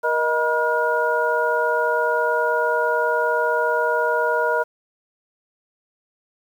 sine tone cluster, 474.6 / 624 / 963 / 1429 Hz, A#4 / D#5 / B5 / F6, +31 / +5 / -44 / +39 cents, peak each -23 dBFS, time 0.03-4.64 s, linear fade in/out 20 ms, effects 8-bit

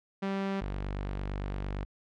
sawtooth tone pair in turn, 195.2 / 48.8 Hz, G3 / G1, -7 / -7 cents, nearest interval 2 octaves, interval 2400 cents, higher first, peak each -26 / -29 dBFS, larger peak first, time 0.22-0.61 / 0.61-1.85 s, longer second, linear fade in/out 10 ms, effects low-pass 3000 Hz 12 dB/octave

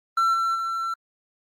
triangle tone with level steps, 1347 Hz, E6, 37 cents sharp, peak -16 / -19 / -23 dBFS, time 0.17-0.94 s, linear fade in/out 5 ms, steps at 0.33 / 0.54 s, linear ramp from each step 20 ms, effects Opus 32 kbps

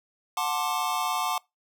square chord, D dominant seventh, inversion first, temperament just, 734.2 / 881 / 1057.2 / 1174.7 Hz, F#5 / A5 / C6 / D6, -14 / +2 / +18 / 0 cents, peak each -32 dBFS, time 0.37-1.38 s, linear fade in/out 2 ms, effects noise-tail reverb RT60 0.2 s tail -24 dB re dry

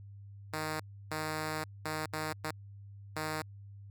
5% pulse tone bursts at uneven times, 155.56 Hz, D#3, in tune, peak -23 dBFS, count 6, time 0.53-0.8 / 1.11-1.64 / 1.85-2.06 / 2.13-2.33 / 2.44-2.51 / 3.16-3.42 s, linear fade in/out 5 ms, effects added 100 Hz sine -47 dBFS peak until 3.9 s

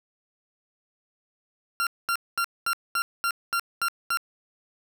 40% pulse tone bursts, 1379 Hz, F6, 22 cents flat, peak -22 dBFS, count 9, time 1.8-4.172 s, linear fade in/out 0 ms, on 68 ms, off 220 ms, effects none

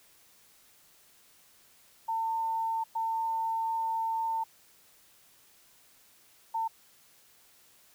sine tone bursts at uneven times, 901 Hz, A5, 41 cents sharp, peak -28 dBFS, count 3, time 2.08-2.84 / 2.95-4.44 / 6.54-6.68 s, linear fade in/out 10 ms, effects white hiss -61 dBFS RMS until 7.94 s

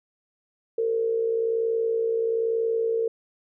sine tone with amplitude modulation, 455 Hz, A#4, 42 cents flat, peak -19 dBFS, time 0.78-3.08 s, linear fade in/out 5 ms, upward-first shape sine, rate 61.1 Hz, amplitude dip 55%, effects none

